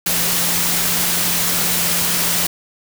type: tone in noise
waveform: sine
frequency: 174.61 Hz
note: F3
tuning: in tune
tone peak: -29 dBFS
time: 0.06-2.47 s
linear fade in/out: 5 ms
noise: white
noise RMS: -18 dBFS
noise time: 0.06-2.47 s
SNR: -14 dB
effects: none